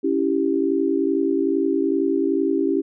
sine chord, C# diminished, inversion none, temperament equal with one note detuned, 278.9 / 329.6 / 392 Hz, C#4 / E4 / G4, +11 / 0 / 0 cents, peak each -22 dBFS, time 0.03-2.82 s, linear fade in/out 20 ms, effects none

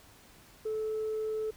sine tone, 435 Hz, A4, 20 cents flat, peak -29 dBFS, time 0.65-1.51 s, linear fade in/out 10 ms, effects tanh soft clip ceiling -28 dBFS + pink hiss -57 dBFS RMS until 1.56 s

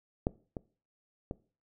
clicks, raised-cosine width 2 ms, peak -14 / -24 / -22 dBFS, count 3, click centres 0.269 / 0.568 / 1.311 s, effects noise-tail reverb RT60 0.4 s tail -21 dB re dry

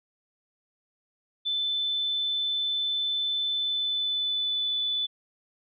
sine tone with pitch glide, 3520 to 3484 Hz, A7 to A7, 0 to -18 cents, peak -25 dBFS, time 1.45-5.07 s, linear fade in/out 20 ms, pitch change -18 cents, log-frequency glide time 3.51-4.75 s, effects none

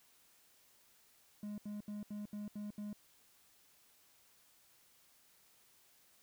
triangle tone bursts, 207.7 Hz, G#3, in tune, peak -39 dBFS, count 7, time 1.43-2.93 s, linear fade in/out 2 ms, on 150 ms, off 75 ms, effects white hiss -68 dBFS RMS until 6.22 s

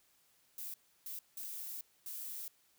violet noise bursts at uneven times, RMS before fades -44 dBFS, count 4, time 0.58-0.74 / 1.06-1.19 / 1.37-1.81 / 2.06-2.48 s, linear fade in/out 2 ms, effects white hiss -71 dBFS RMS until 2.78 s

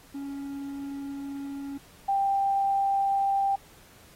triangle / sine tone pair in turn, 278.8 / 788.6 Hz, C#4 / G5, +10 / +10 cents, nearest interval octave + tritone, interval 1800 cents, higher second, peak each -31 / -22 dBFS, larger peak second, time 0.14-1.78 / 2.08-3.56 s, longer first, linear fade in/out 10 ms, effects pink hiss -55 dBFS RMS until 4.15 s + AAC 48 kbps

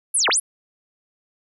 sine linear two-way sweep, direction down then up, 11410 to 329.6 to 11410 Hz, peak -16 dBFS, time 0.14-0.4 s, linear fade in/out 10 ms, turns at 0.29 s, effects none

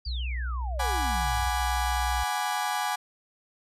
sine exponential sweep, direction down, 4860 to 54.8 Hz, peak -37 dBFS, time 0.05-1.6 s, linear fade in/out 5 ms
sine tone with vibrato, 61.74 Hz, B1, in tune, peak -28 dBFS, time 0.06-2.24 s, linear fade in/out 10 ms, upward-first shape sine, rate 6 Hz, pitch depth 10 cents each way
35% pulse chord, G# half-diminished seventh, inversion third, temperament equal, 740 / 830.6 / 987.8 / 1174.7 Hz, F#5 / G#5 / B5 / D6, 0 / 0 / 0 / 0 cents, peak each -31 / -28 / -33 / -33 dBFS, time 0.79-2.96 s, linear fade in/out 10 ms
effects resampled to 32000 Hz

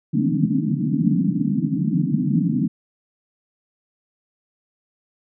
pink band-pass noise, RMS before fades -20 dBFS, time 0.13-2.68 s, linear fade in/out 10 ms, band 140 to 300 Hz, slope 96 dB/octave, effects none

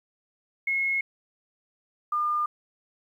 sine tone pair in turn, 2170 / 1206.7 Hz, C#7 / D6, -37 / +47 cents, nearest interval minor seventh, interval 1016 cents, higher first, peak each -23 dBFS, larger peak neither, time 0.67-1.01 / 2.12-2.46 s, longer neither, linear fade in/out 5 ms, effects 10-bit

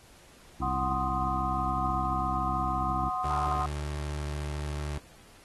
harmonic tone, 66.2 Hz, C2, 21 cents sharp, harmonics 1 / 2 / 3 / 4 / 5, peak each -34 / -37 / -39 / -40 / -41 dBFS, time 0.59-3.1 s, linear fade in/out 20 ms
sine chord, C diminished, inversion second, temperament equal, 740 / 1046.5 / 1244.5 Hz, Gb5 / C6 / Eb6, 0 / 0 / 0 cents, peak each -32 / -33 / -33 dBFS, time 0.62-3.66 s, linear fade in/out 5 ms
30% pulse tone, 73.9 Hz, D2, 11 cents sharp, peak -29 dBFS, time 3.24-4.98 s, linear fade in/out 5 ms
effects pink hiss -56 dBFS RMS until 5.44 s + AAC 32 kbps

